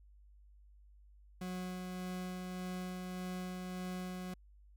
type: tone with tremolo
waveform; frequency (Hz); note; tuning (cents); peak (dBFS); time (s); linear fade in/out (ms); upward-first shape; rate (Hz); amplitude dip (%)
40% pulse; 182.7; F#3; -22; -38; 1.41-4.34; 5; sine; 1.7; 25
effects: added 50 Hz sine -58 dBFS peak until 4.76 s